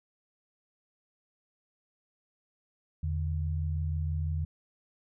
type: tone pair together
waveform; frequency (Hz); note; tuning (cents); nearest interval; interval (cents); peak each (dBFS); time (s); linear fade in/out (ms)
sine; 82.3 / 148.43; E2 / D3; -2 / +19; minor seventh; 1021; -29 / -35; 3.03-4.45; 5
effects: none